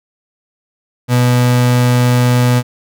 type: tone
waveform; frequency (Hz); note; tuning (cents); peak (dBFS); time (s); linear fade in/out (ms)
35% pulse; 123.47; B2; 0; -7; 1.08-2.63; 50
effects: none